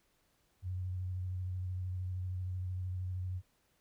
sine tone with vibrato, 91.7 Hz, F#2, 15 cents flat, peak -35 dBFS, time 0.62-3.42 s, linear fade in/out 50 ms, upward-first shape sine, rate 13 Hz, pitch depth 23 cents each way, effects pink hiss -74 dBFS RMS until 3.8 s

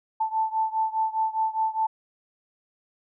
sine beating tone pair, 880 / 884.9 Hz, A5 / A5, 0 / +10 cents, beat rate 4.9 Hz, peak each -25 / -27 dBFS, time 0.2-1.87 s, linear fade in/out 10 ms, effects none

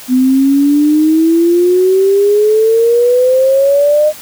sine exponential sweep, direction up, 251 to 615 Hz, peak -6 dBFS, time 0.08-4.13 s, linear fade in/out 50 ms, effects white hiss -32 dBFS RMS until 4.21 s

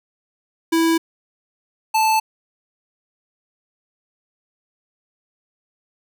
square tone pair in turn, 328.7 / 877.5 Hz, E4 / A5, -5 / -5 cents, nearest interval octave + perfect fourth, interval 1700 cents, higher second, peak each -15 dBFS, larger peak neither, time 0.72-0.98 / 1.94-2.2 s, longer neither, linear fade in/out 10 ms, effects none

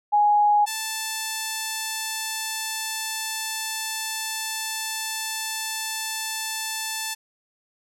sine / 5% pulse tone pair in turn, 830.6 / 880 Hz, G#5 / A5, 0 / 0 cents, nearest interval minor second, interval 100 cents, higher second, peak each -15 dBFS, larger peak neither, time 0.12-0.66 / 0.66-7.15 s, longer second, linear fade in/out 20 ms, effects none

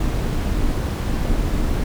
brown noise with amplitude modulation, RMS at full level -18 dBFS, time 0-1.84 s, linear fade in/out 5 ms, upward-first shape sine, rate 269 Hz, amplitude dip 50%, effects none

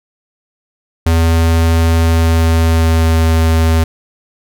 square tone with pitch glide, 82.41 to 81.23 Hz, E2 to E2, 0 to -25 cents, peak -9 dBFS, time 1.06-3.84 s, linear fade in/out 5 ms, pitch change -25 cents, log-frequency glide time 2.01-3.31 s, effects none

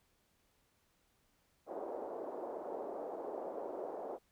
pink band-pass noise, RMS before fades -43 dBFS, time 1.66-4.19 s, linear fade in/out 50 ms, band 380 to 760 Hz, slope 24 dB/octave, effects pink hiss -75 dBFS RMS until 4.31 s

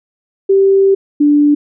sine tone pair in turn, 390 / 292.9 Hz, G4 / D4, -9 / -5 cents, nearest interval perfect fourth, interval 496 cents, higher first, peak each -6 dBFS, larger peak neither, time 0.49-0.95 / 1.2-1.55 s, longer first, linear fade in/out 10 ms, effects none

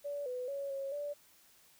sine tone with pitch steps, 574 / 500 / 558 / 547 / 581 Hz, D5 / B4 / C#5 / C#5 / D5, -40 / +21 / +11 / -23 / -19 cents, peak -36 dBFS, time 0.04-1.14 s, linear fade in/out 20 ms, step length 220 ms, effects white hiss -64 dBFS RMS until 1.79 s

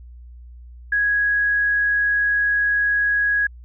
sine tone, 1661.2 Hz, G#6, in tune, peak -16 dBFS, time 0.92-3.47 s, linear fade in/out 5 ms, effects added 60 Hz sine -38 dBFS peak until 3.64 s

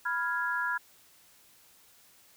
sine chord, F diminished, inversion second, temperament equal, 987.8 / 1396.9 / 1661.2 Hz, Cb6 / F6 / Ab6, 0 / 0 / 0 cents, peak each -34 / -32 / -32 dBFS, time 0.05-0.78 s, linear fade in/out 10 ms, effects white hiss -60 dBFS RMS until 2.36 s

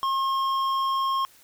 sine tone with hard clipping, 1074 Hz, C6, 45 cents sharp, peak -24 dBFS, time 0.03-1.25 s, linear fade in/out 0 ms, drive 8 dB, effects white hiss -55 dBFS RMS until 1.43 s

